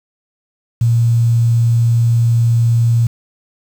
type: tone with quantisation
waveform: sine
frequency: 116.54 Hz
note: A#2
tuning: in tune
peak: -9 dBFS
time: 0.81-3.07 s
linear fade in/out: 5 ms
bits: 6
effects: none